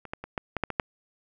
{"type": "clicks", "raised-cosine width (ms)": 0.5, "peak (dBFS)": [-26, -17, -22, -14, -13, -10, -16, -8], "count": 8, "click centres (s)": [0.053, 0.135, 0.24, 0.378, 0.567, 0.637, 0.703, 0.798], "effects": []}